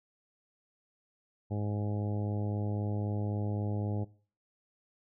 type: harmonic tone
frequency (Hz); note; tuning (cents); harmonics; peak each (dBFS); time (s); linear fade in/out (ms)
103.83; G#2; 0; 1 / 2 / 3 / 4 / 5 / 6 / 7 / 8; -32 / -38 / -42 / -44 / -46 / -48 / -49 / -50; 1.5-4.05; 20
effects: noise-tail reverb RT60 0.4 s tail -19 dB re dry